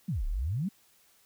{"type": "exponential two-way sweep", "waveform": "sine", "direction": "down then up", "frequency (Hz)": [215.7, 31.6, 215.7], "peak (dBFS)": -28, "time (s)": [0.08, 0.69], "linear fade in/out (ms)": 10, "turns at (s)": 0.26, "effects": ["white hiss -64 dBFS RMS until 1.25 s"]}